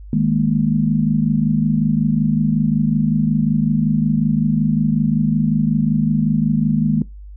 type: chord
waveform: sine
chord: D# suspended fourth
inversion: none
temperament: equal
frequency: 155.56 / 207.7 / 233.1 Hz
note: D#3 / G#3 / A#3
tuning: 0 / 0 / 0 cents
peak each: -18 dBFS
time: 0.13-7.02 s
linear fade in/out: 2 ms
effects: noise-tail reverb RT60 0.2 s tail -21 dB re dry + added 50 Hz sine -33 dBFS peak until 7.36 s